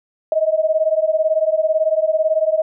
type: beating tone pair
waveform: sine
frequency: 622.3 / 640.3 Hz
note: D#5 / D#5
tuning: 0 / +49 cents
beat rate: 18 Hz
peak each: -17 dBFS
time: 0.32-2.62 s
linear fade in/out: 2 ms
effects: none